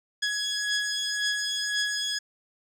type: beating tone pair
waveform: 15% pulse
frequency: 1673 / 1674.9 Hz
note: G#6 / G#6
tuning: +12 / +14 cents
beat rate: 1.9 Hz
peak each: -25 / -21 dBFS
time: 0.22-2.19 s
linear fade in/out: 10 ms
effects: low-pass 9000 Hz 12 dB/octave